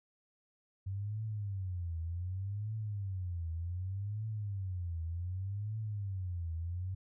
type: tone with vibrato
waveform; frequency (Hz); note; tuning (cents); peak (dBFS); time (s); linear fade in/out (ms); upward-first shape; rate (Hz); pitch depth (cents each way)
sine; 94.8; F#2; +43; -35; 0.86-6.95; 10; triangle; 0.66; 270
effects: none